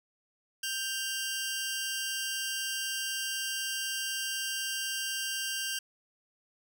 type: tone pair together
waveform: 15% pulse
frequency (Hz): 1568 / 2804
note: G6 / F7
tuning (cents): 0 / +6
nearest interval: minor seventh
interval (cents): 1006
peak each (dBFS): -28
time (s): 0.63-5.79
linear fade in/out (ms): 5
effects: none